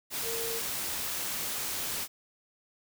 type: tone in noise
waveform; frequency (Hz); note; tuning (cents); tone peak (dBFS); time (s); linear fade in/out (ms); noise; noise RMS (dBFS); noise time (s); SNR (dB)
sine; 458.8; A#4; -28; -36; 0.22-0.62; 50; white; -34; 0.1-2.08; -5
effects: none